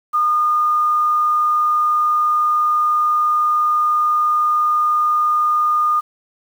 sine tone with quantisation, 1219 Hz, D#6, 36 cents flat, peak -13 dBFS, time 0.13-6.01 s, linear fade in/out 20 ms, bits 7, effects none

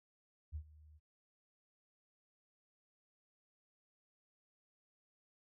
sine tone with ADSR envelope, 76.6 Hz, D#2, 27 cents flat, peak -38 dBFS, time 0.52-1 s, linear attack 35 ms, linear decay 75 ms, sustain -20 dB, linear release 38 ms, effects none

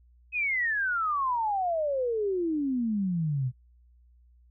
sine exponential sweep, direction down, 2567 to 121.8 Hz, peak -25 dBFS, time 0.32-3.52 s, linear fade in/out 50 ms, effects noise-tail reverb RT60 0.1 s tail -24 dB re dry + added 60 Hz sine -56 dBFS peak until 4.5 s

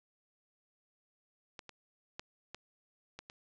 clicks, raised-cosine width 0.2 ms, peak -27 / -30 / -23 / -26 / -27 / -30 dBFS, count 6, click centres 1.592 / 1.693 / 2.195 / 2.546 / 3.19 / 3.299 s, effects low-pass 7000 Hz 12 dB/octave

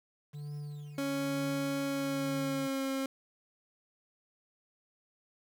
triangle tone with tremolo, 146.7 Hz, D3, 2 cents flat, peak -35 dBFS, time 0.33-2.68 s, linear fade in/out 20 ms, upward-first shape triangle, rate 1.1 Hz, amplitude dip 65%
30% pulse tone with pitch glide, 277.2 to 268.8 Hz, C#4 to C4, 0 to +47 cents, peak -29 dBFS, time 0.98-3.06 s, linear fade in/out 2 ms, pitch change -53 cents, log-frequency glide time 1.88-2.91 s
effects 10-bit

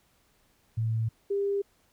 sine tone pair in turn, 112.2 / 399.8 Hz, A2 / G4, +34 / +34 cents, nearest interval octave + minor seventh, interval 2200 cents, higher second, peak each -25 dBFS, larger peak neither, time 0.77-1.09 / 1.3-1.62 s, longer neither, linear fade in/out 10 ms, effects pink hiss -67 dBFS RMS until 1.92 s

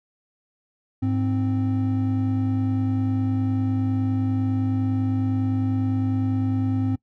triangle tone pair together, 103.83 / 261.6 Hz, G#2 / C4, 0 / 0 cents, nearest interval octave + major third, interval 1600 cents, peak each -21 dBFS, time 1.02-6.96 s, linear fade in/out 10 ms, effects noise-tail reverb RT60 0.1 s tail -22 dB re dry

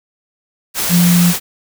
sine tone in noise, 174.61 Hz, F3, in tune, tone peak -8 dBFS, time 0.89-1.34 s, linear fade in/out 50 ms, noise white, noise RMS -18 dBFS, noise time 0.74-1.4 s, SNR +7 dB, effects none

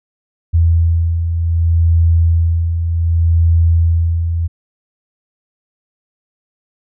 sine beating tone pair, 82.8 / 83.46 Hz, E2 / E2, +8 / +22 cents, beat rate 0.66 Hz, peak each -19 / -10 dBFS, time 0.53-4.48 s, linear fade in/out 20 ms, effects none

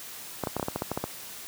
clicks, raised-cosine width 1 ms, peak -14 dBFS, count 11, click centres 0.437 / 0.472 / 0.566 / 0.597 / 0.628 / 0.684 / 0.76 / 0.821 / 0.916 / 0.975 / 1.04 s, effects white hiss -42 dBFS RMS until 1.47 s + high-pass 80 Hz 12 dB/octave

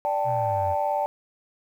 sine chord, D suspended fourth, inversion none, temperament just, 587.3 / 783.1 / 881 Hz, D5 / G5 / A5, 0 / -2 / +2 cents, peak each -26 dBFS, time 0.05-1.06 s, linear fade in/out 0 ms
sine exponential sweep, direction down, 130.81 to 87.31 Hz, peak -29 dBFS, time 0.24-0.76 s, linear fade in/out 50 ms
effects tanh soft clip ceiling -14 dBFS + 9-bit

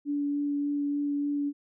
sine tone with vibrato, 287.8 Hz, D4, 35 cents flat, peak -26 dBFS, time 0.05-1.53 s, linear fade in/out 50 ms, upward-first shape sine, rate 3.4 Hz, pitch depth 8 cents each way, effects none

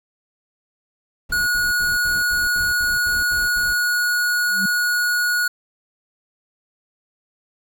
brown noise bursts, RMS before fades -34 dBFS, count 10, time 1.29-3.738 s, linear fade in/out 10 ms, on 180 ms, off 72 ms
square tone, 1453 Hz, F#6, 32 cents flat, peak -18 dBFS, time 1.32-5.48 s, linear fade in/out 5 ms
sine tone with exponential growth, 194.5 Hz, G3, 13 cents flat, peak -20 dBFS, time 4.46-4.66 s, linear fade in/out 5 ms, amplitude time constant 43 ms
effects none

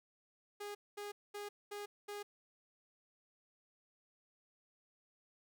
sawtooth tone bursts, 410.8 Hz, G#4, 19 cents flat, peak -39 dBFS, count 5, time 0.6-2.23 s, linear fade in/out 10 ms, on 150 ms, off 220 ms, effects none

